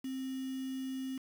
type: tone with quantisation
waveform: sine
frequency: 263.2 Hz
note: C4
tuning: 10 cents sharp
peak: -36 dBFS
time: 0.04-1.18 s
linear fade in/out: 5 ms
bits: 8
effects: none